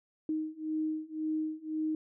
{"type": "beating tone pair", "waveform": "sine", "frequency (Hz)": [311.1, 313], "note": ["D#4", "D#4"], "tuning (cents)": [0, 10], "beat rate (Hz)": 1.9, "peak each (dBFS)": [-35, -34], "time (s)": [0.29, 1.95], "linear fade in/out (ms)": 2, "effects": []}